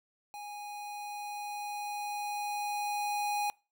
square tone with level ramp, 826 Hz, G#5, 10 cents flat, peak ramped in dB -42 to -30 dBFS, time 0.34-3.5 s, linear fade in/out 0 ms, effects noise-tail reverb RT60 0.3 s tail -25 dB re dry

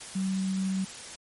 sine tone in noise, 190.4 Hz, F#3, 50 cents sharp, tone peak -26 dBFS, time 0.15-0.85 s, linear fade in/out 10 ms, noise white, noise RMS -42 dBFS, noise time 0-1.16 s, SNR +13 dB, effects MP3 48 kbps

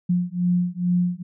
sine beating tone pair, 176.5 / 178.8 Hz, F3 / F3, +19 / +41 cents, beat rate 2.3 Hz, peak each -22 / -22 dBFS, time 0.09-1.23 s, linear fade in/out 10 ms, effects none

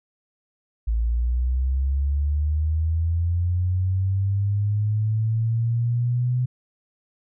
sine linear sweep, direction up, 55 to 126 Hz, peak -19 dBFS, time 0.87-6.46 s, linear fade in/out 10 ms, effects none

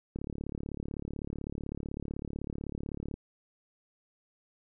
click train, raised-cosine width 3 ms, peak -24 dBFS, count 108, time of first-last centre 0.16-3.141 s, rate 35.9 Hz, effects none

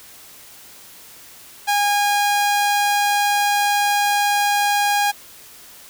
sawtooth tone, 818 Hz, G#5, 26 cents flat, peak -12 dBFS, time 1.67-5.12 s, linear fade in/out 20 ms, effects white hiss -43 dBFS RMS until 5.89 s

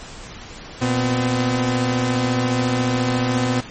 sawtooth tone pair together, 120.16 / 254.6 Hz, B2 / C4, -47 / -47 cents, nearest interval octave + minor second, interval 1300 cents, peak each -17 / -16 dBFS, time 0.81-3.61 s, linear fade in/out 10 ms, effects pink hiss -37 dBFS RMS until 3.7 s + MP3 32 kbps

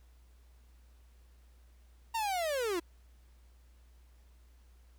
45% pulse linear sweep, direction down, 932.3 to 322 Hz, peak -31 dBFS, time 2.14-2.8 s, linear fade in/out 10 ms, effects added 60 Hz sine -57 dBFS peak until 4.98 s + pink hiss -71 dBFS RMS until 4.98 s

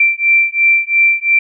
sine beating tone pair, 2349 / 2351.9 Hz, D7 / D7, 0 / +2 cents, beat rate 2.9 Hz, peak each -12 dBFS, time 0-1.39 s, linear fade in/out 5 ms, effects none

